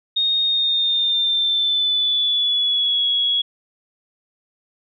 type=tone with pitch glide; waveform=sine; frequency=3708 to 3342 Hz; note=A#7 to G#7; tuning=-10 to +10 cents; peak=-16 dBFS; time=0.16-3.42 s; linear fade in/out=10 ms; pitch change=-180 cents; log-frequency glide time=0.44-3.06 s; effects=none